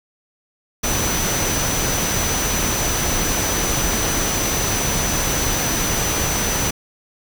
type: tone in noise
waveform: sine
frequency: 6000 Hz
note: F#8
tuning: 23 cents sharp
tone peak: -24 dBFS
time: 0.83-6.71 s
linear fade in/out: 10 ms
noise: pink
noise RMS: -21 dBFS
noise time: 0.83-6.71 s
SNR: -6 dB
effects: none